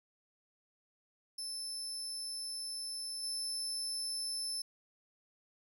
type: tone with level steps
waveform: 30% pulse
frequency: 5274 Hz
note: E8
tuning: in tune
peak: -35 / -32 dBFS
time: 1.38-4.62 s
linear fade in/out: 5 ms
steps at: 3.23 s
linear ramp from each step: 5 ms
effects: none